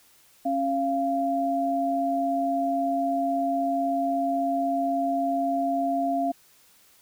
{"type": "tone pair together", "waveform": "sine", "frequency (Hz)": [273.8, 689.9], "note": ["C#4", "F5"], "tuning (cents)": [-21, -21], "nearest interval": "octave + major third", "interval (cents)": 1600, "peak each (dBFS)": [-27, -24], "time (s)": [0.45, 6.32], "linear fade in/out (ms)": 10, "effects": ["white hiss -58 dBFS RMS until 7.01 s"]}